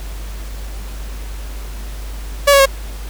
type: tone with pitch steps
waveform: sawtooth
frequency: 569 / 556 / 543.3 Hz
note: C#5 / C#5 / C#5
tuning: +45 / +5 / -35 cents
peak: -3 dBFS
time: 2.47-2.659 s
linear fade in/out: 10 ms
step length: 63 ms
effects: added 50 Hz sine -25 dBFS peak until 3.09 s + pink hiss -37 dBFS RMS until 3.09 s